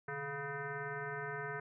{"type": "tone with frequency modulation", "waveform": "sine", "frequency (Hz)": 979, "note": "B5", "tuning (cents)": -15, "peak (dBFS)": -38, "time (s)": [0.08, 1.6], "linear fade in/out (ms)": 5, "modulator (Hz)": 277, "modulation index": 3.1, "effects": []}